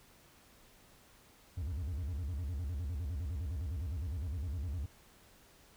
triangle tone with vibrato, 78 Hz, D#2, 5 cents sharp, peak -33 dBFS, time 1.57-4.86 s, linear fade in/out 5 ms, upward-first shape square, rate 9.8 Hz, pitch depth 240 cents each way, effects pink hiss -62 dBFS RMS until 5.76 s

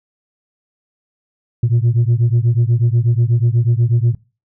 sine beating tone pair, 114.6 / 122.8 Hz, A#2 / B2, -29 / -9 cents, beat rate 8.2 Hz, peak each -12 / -13 dBFS, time 1.63-4.15 s, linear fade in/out 5 ms, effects noise-tail reverb RT60 0.3 s tail -21 dB re dry + tanh soft clip ceiling -8 dBFS

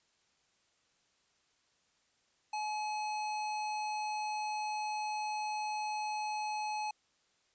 square tone, 850 Hz, G#5, 40 cents sharp, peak -35 dBFS, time 2.53-6.91 s, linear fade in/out 5 ms, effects white hiss -73 dBFS RMS until 7.54 s + resampled to 16000 Hz

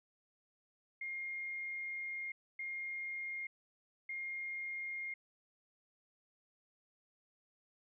sine tone bursts at uneven times, 2128 Hz, C7, 29 cents sharp, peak -39 dBFS, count 3, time 1.01-2.32 / 2.59-3.47 / 4.09-5.14 s, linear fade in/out 5 ms, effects none

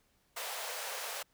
pink high-pass noise, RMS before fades -40 dBFS, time 0.36-1.23 s, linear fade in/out 10 ms, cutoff 490 Hz, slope 48 dB/octave, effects pink hiss -72 dBFS RMS until 1.33 s

